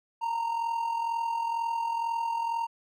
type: tone with amplitude modulation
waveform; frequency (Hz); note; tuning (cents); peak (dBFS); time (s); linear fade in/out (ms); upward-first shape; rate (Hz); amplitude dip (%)
triangle; 924; A#5; -16; -23; 0.21-2.67; 20; sine; 42.1; 55
effects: none